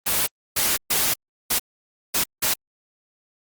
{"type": "noise bursts at uneven times", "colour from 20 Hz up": "white", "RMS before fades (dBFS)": -21, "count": 6, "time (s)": [[0.06, 0.27], [0.56, 0.77], [0.9, 1.14], [1.5, 1.59], [2.14, 2.24], [2.42, 2.54]], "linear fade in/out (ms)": 10, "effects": ["Opus 24 kbps"]}